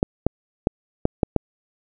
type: clicks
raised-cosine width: 2 ms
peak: -3 dBFS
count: 6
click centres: 0.029 / 0.266 / 0.671 / 1.054 / 1.232 / 1.363 s
effects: none